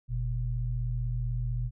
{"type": "tone pair together", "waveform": "sine", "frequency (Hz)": [45.4, 121.2], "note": ["F#1", "B2"], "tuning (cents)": [-32, -32], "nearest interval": "octave + perfect fourth", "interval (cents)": 1700, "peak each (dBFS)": [-31, -30], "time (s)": [0.08, 1.71], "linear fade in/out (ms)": 50, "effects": []}